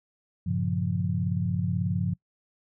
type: chord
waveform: sine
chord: G half-diminished seventh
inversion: none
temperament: equal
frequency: 98 / 116.54 / 138.59 / 174.61 Hz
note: G2 / Bb2 / Db3 / F3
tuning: 0 / 0 / 0 / 0 cents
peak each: -29 / -34 / -31 / -28 dBFS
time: 0.46-2.14 s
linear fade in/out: 10 ms
effects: noise-tail reverb RT60 0.1 s tail -24 dB re dry